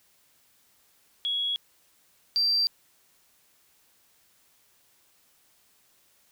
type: tone pair in turn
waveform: sine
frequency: 3336 / 4701 Hz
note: G#7 / D8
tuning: +7 / +1 cents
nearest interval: tritone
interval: 594 cents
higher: second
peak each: -25 / -20 dBFS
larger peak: second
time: 1.25-1.56 / 2.36-2.67 s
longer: neither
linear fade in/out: 0 ms
effects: tanh soft clip ceiling -17 dBFS + white hiss -64 dBFS RMS until 6.31 s